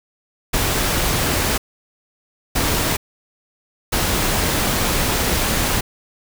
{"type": "noise bursts at uneven times", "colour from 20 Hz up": "pink", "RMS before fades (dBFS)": -19, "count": 3, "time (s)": [[0.53, 1.58], [2.55, 2.97], [3.92, 5.81]], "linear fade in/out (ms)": 10, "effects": []}